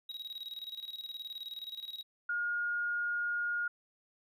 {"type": "tone with tremolo", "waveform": "triangle", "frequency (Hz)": 3821, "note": "A#7", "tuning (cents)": 42, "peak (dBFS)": -37, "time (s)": [0.09, 2.03], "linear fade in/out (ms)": 5, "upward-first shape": "square", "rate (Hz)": 19, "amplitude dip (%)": 70}
{"type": "tone", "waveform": "sine", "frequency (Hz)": 1427, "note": "F6", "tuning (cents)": 37, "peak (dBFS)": -31, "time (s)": [2.29, 3.68], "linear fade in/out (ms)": 5}
{"effects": []}